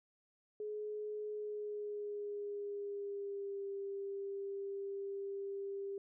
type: tone with pitch glide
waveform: sine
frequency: 422.1 to 396.1 Hz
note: G#4 to G4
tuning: +28 to +18 cents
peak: -39 dBFS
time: 0.6-5.98 s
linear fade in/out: 2 ms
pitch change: -110 cents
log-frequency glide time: 1.29-3.68 s
effects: none